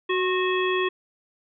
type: harmonic tone with a mistuned harmonic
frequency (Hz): 370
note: F#4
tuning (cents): 0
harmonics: 1 / 3 / 5 / 7 / 9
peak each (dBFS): -23 / -28 / -30 / -31 / -33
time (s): 0.09-0.89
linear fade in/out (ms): 10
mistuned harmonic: 3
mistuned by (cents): -44
effects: none